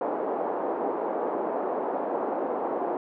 white band-pass noise, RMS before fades -29 dBFS, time 0.01-2.97 s, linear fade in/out 2 ms, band 290 to 820 Hz, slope 24 dB/octave, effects none

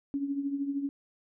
sine tone with tremolo, 280 Hz, C#4, 18 cents sharp, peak -26 dBFS, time 0.14-0.89 s, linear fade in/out 0 ms, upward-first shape triangle, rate 13 Hz, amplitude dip 70%, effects none

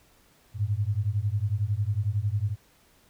sine beating tone pair, 98 / 109 Hz, G2 / A2, 0 / -16 cents, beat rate 11 Hz, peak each -27 / -27 dBFS, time 0.54-2.56 s, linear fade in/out 50 ms, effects pink hiss -61 dBFS RMS until 3.09 s

